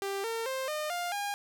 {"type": "tone with pitch steps", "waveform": "sawtooth", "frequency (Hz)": [394.4, 455.7, 526.5, 608.2, 702.7, 811.9], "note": ["G4", "A#4", "C5", "D#5", "F5", "G#5"], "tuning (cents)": [11, -39, 11, -40, 10, -39], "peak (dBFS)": -28, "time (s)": [0.02, 1.34], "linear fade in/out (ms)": 0, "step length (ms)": 220, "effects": []}